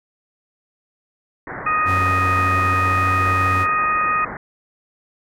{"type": "low-pass noise", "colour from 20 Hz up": "white", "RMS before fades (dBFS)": -31, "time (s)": [1.47, 4.37], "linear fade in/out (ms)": 2, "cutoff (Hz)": 2000, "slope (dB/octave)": 96}
{"type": "harmonic tone", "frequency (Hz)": 622.3, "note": "D#5", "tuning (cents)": 0, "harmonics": [2, 3, 4], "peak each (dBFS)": [-17, -25, -26], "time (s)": [1.66, 4.25], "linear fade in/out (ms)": 5}
{"type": "tone with pitch glide", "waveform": "45% pulse", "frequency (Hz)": [92.5, 93.36], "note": ["F#2", "F#2"], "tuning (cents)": [0, 16], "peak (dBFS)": -21, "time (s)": [1.85, 3.67], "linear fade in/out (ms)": 50, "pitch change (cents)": 16, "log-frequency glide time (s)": [2.54, 3.07]}
{"effects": []}